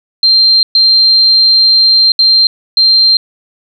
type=tone bursts at uneven times; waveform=sine; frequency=4163 Hz; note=C8; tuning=10 cents flat; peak=-4 dBFS; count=4; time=0.23-0.63 / 0.75-2.12 / 2.19-2.47 / 2.77-3.17 s; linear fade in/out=2 ms; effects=none